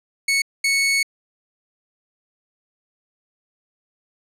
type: tone bursts at uneven times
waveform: sawtooth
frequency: 2212 Hz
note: C#7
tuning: 4 cents flat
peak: -13 dBFS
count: 2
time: 0.28-0.42 / 0.64-1.03 s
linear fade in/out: 5 ms
effects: low-pass 11000 Hz 12 dB/octave